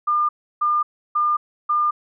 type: tone bursts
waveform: sine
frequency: 1204 Hz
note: D6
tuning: 43 cents sharp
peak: -16 dBFS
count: 4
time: 0.07-1.91 s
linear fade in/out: 10 ms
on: 220 ms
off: 320 ms
effects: none